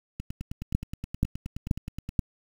two click trains, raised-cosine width 5 ms, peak -10 / -22 dBFS, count 4 / 19, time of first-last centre 0.75-2.192 / 0.2-2.091 s, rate 2.08 / 9.52 Hz, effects 7-bit

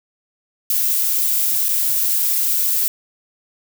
violet noise with dropouts, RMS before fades -18 dBFS, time 0.7-2.88 s, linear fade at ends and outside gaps 1 ms, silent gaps 1.685-1.69 s, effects none

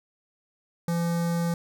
square tone with notch filter, 170 Hz, F3, 46 cents flat, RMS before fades -26 dBFS, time 0.88-1.54 s, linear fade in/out 2 ms, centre 2800 Hz, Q 1.1, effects none

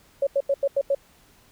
sine tone bursts, 555 Hz, C#5, 2 cents sharp, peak -18 dBFS, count 6, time 0.22-0.949 s, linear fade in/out 5 ms, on 49 ms, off 87 ms, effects pink hiss -57 dBFS RMS until 1.51 s

